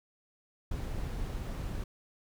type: noise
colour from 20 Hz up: brown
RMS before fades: -36 dBFS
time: 0.71-1.84 s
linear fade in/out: 5 ms
effects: none